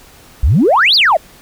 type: exponential two-way sweep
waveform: sine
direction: up then down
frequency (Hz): 52.5 to 4978 to 580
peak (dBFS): -6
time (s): 0.43-1.17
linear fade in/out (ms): 5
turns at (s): 0.95
effects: tanh soft clip ceiling -2 dBFS + pink hiss -42 dBFS RMS until 1.41 s